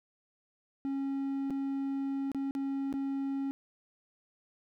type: tone with dropouts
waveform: triangle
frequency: 273.8 Hz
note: C#4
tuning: 21 cents flat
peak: -29 dBFS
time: 0.85-3.51 s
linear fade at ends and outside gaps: 0 ms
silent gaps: 1.5-1.506 / 2.317-2.347 / 2.51-2.551 / 2.927-2.939 s
effects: none